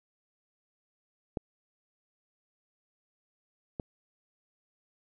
clicks, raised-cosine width 2 ms, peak -18 / -21 dBFS, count 2, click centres 1.372 / 3.798 s, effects none

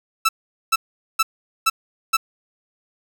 sawtooth tone bursts, 1320 Hz, E6, 2 cents sharp, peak -10 dBFS, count 5, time 0.25-2.17 s, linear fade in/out 10 ms, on 40 ms, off 430 ms, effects 8-bit

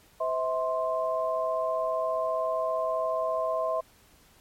sine tone cluster, 511 / 646 / 1048 Hz, C5 / E5 / C6, -41 / -35 / +2 cents, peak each -34 / -27 / -31 dBFS, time 0.2-3.81 s, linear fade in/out 10 ms, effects pink hiss -59 dBFS RMS until 4.4 s + MP3 64 kbps

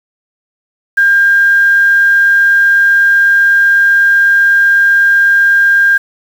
sine tone with quantisation, 1602 Hz, G6, 37 cents sharp, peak -5 dBFS, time 0.97-5.98 s, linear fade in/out 10 ms, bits 5, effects none

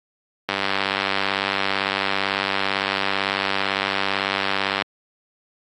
click train, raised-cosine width 0.3 ms, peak -5 dBFS, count 425, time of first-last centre 0.49-4.821 s, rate 97.9 Hz, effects high-pass 150 Hz 12 dB/octave + AAC 32 kbps

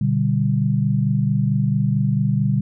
sine chord, G major, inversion first, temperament just, 122.5 / 147 / 196 Hz, B2 / D3 / G3, -14 / +2 / 0 cents, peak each -20 / -20 / -21 dBFS, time 0.01-2.61 s, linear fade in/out 5 ms, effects none

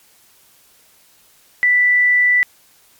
sine tone, 1975.5 Hz, B6, in tune, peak -10 dBFS, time 1.63-2.43 s, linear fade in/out 0 ms, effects white hiss -52 dBFS RMS until 2.99 s + MP3 96 kbps

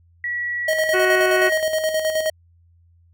sine tone with pitch glide, 1933 to 1889.9 Hz, B6 to A#6, -38 to +23 cents, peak -22 dBFS, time 0.24-1.6 s, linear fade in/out 2 ms, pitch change -39 cents, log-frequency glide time 0.83-1.05 s
square tone with tremolo, 629 Hz, D#5, 19 cents sharp, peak -18 dBFS, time 0.68-2.3 s, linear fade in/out 5 ms, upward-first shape square, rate 9.5 Hz, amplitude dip 50%
harmonic tone, 370 Hz, F#4, in tune, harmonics 1 / 2 / 3 / 4 / 5 / 6 / 7 / 8, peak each -19 / -28 / -28 / -23 / -31 / -32 / -31 / -37 dBFS, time 0.93-1.5 s, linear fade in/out 20 ms
effects added 85 Hz sine -52 dBFS peak until 3.13 s

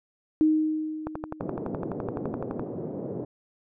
sine tone with exponential decay, 311.1 Hz, D#4, in tune, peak -16 dBFS, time 0.41-1.89 s, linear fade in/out 0 ms, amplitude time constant 320 ms
click train, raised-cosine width 1 ms, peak -17 dBFS, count 19, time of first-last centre 1.07-2.595 s, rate 11.8 Hz
white band-pass noise, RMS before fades -34 dBFS, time 1.4-3.25 s, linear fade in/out 5 ms, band 120 to 480 Hz, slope 24 dB/octave
effects none

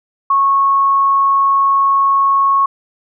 sine tone, 1100 Hz, C#6, 14 cents flat, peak -9 dBFS, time 0.3-2.66 s, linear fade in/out 5 ms, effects none

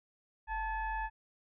sine tone with frequency modulation, 883 Hz, A5, 6 cents sharp, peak -33 dBFS, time 0.47-1.1 s, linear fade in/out 50 ms, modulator 837 Hz, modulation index 0.99, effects none

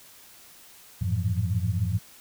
sine tone cluster, 90.5 / 106.4 / 113.8 / 165.8 / 176.5 Hz, F#2 / G#2 / A#2 / E3 / F3, -38 / +42 / -41 / +10 / +19 cents, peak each -27 / -27 / -32 / -36 / -35 dBFS, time 1.01-1.99 s, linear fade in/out 10 ms, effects white hiss -51 dBFS RMS until 2.2 s

